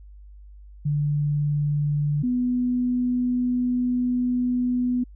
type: tone pair in turn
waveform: sine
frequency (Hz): 146.83 / 247.7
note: D3 / B3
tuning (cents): 0 / +5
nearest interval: major sixth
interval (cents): 905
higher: second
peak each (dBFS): -20 / -20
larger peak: neither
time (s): 0.85-2.23 / 2.23-5.04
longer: second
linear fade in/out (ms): 10
effects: added 50 Hz sine -42 dBFS peak until 5.15 s